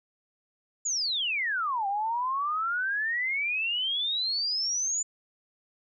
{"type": "exponential two-way sweep", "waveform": "sine", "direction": "down then up", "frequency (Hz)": [7080, 777, 7080], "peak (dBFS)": -26, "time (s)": [0.85, 5.03], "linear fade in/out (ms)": 10, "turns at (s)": 1.87, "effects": []}